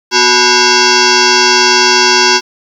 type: tone with frequency modulation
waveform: sine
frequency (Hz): 2093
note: C7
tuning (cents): 0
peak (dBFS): -5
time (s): 0.11-2.41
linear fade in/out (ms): 50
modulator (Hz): 615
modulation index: 6
effects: 7-bit